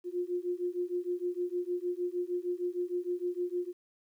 sine beating tone pair, 352.3 / 358.8 Hz, F4 / F4, +15 / +47 cents, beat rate 6.5 Hz, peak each -34 / -34 dBFS, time 0.04-3.73 s, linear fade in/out 50 ms, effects 11-bit

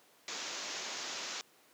white low-pass noise, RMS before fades -41 dBFS, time 0.28-1.41 s, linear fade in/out 0 ms, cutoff 7000 Hz, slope 96 dB/octave, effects pink hiss -64 dBFS RMS until 1.73 s + high-pass 300 Hz 12 dB/octave

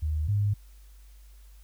sine tone pair in turn, 76.8 / 102.76 Hz, D#2 / G#2, -22 / -18 cents, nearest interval perfect fourth, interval 504 cents, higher second, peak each -25 / -22 dBFS, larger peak second, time 0.02-0.28 / 0.28-0.54 s, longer neither, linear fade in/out 10 ms, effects added 50 Hz sine -48 dBFS peak until 1.63 s + white hiss -63 dBFS RMS until 1.63 s

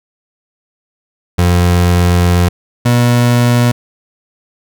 30% pulse tone pair in turn, 88.2 / 120.81 Hz, F2 / B2, +18 / -38 cents, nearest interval perfect fourth, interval 544 cents, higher second, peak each -5 dBFS, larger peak neither, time 1.38-2.49 / 2.85-3.72 s, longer first, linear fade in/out 10 ms, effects none

